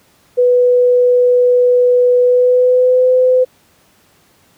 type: tone with pitch glide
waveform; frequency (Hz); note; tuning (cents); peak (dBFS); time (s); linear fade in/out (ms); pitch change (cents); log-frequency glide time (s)
sine; 493.9 to 508.4; B4 to C5; 0 to -50; -7; 0.37-3.45; 20; +50; 2.22-3.11
effects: pink hiss -52 dBFS RMS until 4.57 s + high-pass 80 Hz 12 dB/octave